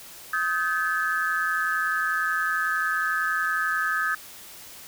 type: tone cluster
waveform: sine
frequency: 1264 / 1548 / 1719 Hz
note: D#6 / G6 / A6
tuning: +27 / -22 / -41 cents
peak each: -27 dBFS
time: 0.33-4.15 s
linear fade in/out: 5 ms
effects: white hiss -44 dBFS RMS until 4.87 s